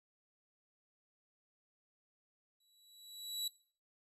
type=tone with exponential growth; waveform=sawtooth; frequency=3921 Hz; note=B7; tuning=13 cents flat; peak=-32 dBFS; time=2.6-3.48 s; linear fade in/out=5 ms; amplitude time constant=190 ms; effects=noise-tail reverb RT60 0.4 s tail -17 dB re dry + resampled to 32000 Hz